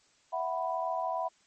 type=chord; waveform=sine; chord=E suspended second; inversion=none; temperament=just; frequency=659.3 / 741.7 / 988.9 Hz; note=E5 / F#5 / B5; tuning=0 / +4 / +2 cents; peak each=-34 dBFS; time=0.32-1.29 s; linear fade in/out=20 ms; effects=white hiss -66 dBFS RMS until 1.46 s + MP3 32 kbps